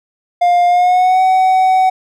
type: tone with pitch glide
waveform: triangle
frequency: 705 to 751.2 Hz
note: F5 to F#5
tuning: +16 to +26 cents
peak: -6 dBFS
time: 0.41-1.9 s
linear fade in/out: 10 ms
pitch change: +110 cents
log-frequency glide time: 0.67-1.22 s
effects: none